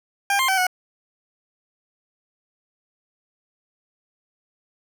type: tone with pitch steps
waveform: 20% pulse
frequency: 799 / 1055 / 765 / 734 Hz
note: G5 / C6 / G5 / F#5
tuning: +33 / +14 / -42 / -14 cents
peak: -13 dBFS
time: 0.3-0.668 s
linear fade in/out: 2 ms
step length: 92 ms
effects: none